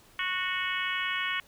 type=harmonic tone; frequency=368.3 Hz; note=F#4; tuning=8 cents flat; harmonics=3 / 4 / 5 / 6 / 7 / 8 / 9; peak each=-36 / -36 / -34 / -34 / -39 / -36 / -42 dBFS; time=0.19-1.4 s; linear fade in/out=2 ms; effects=pink hiss -58 dBFS RMS until 1.47 s